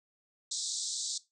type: band-pass noise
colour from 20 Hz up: white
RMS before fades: -36 dBFS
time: 0.51-1.18 s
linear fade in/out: 5 ms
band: 3600 to 8300 Hz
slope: 96 dB/octave
effects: noise-tail reverb RT60 0.2 s tail -17 dB re dry